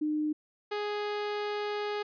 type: tone pair in turn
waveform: sine / sawtooth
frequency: 303.9 / 415.6 Hz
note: D#4 / G#4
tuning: -41 / +1 cents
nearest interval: perfect fourth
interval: 542 cents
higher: second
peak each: -27 dBFS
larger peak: neither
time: 0.01-0.33 / 0.71-2.03 s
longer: second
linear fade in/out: 10 ms
effects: resampled to 11025 Hz